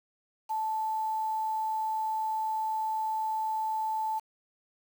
sine tone with quantisation, 876 Hz, A5, 8 cents flat, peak -28 dBFS, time 0.49-4.2 s, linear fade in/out 20 ms, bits 8, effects none

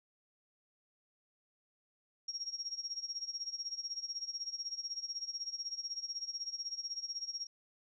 sine tone with tremolo, 5588 Hz, F8, in tune, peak -35 dBFS, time 2.28-7.47 s, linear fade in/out 5 ms, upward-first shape sine, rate 16 Hz, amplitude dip 85%, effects none

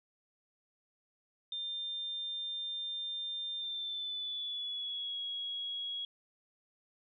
sine tone with pitch glide, 3600 to 3320 Hz, A7 to G#7, +39 to -1 cents, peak -36 dBFS, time 1.52-6.05 s, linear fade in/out 2 ms, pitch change -140 cents, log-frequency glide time 3.59-5.18 s, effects none

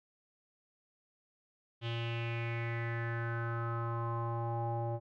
square tone with low-pass filter sweep, 116.54 Hz, A#2, in tune, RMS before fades -36 dBFS, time 1.81-5 s, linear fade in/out 50 ms, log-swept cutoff 3200 to 700 Hz, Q 5.4, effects none

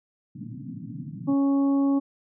pink band-pass noise, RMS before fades -37 dBFS, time 0.35-1.34 s, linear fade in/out 10 ms, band 110 to 290 Hz, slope 96 dB/octave
harmonic tone, 277.2 Hz, C#4, in tune, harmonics 1 / 2 / 3 / 4, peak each -19 / -34 / -38 / -39 dBFS, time 1.27-2 s, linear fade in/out 20 ms
effects none

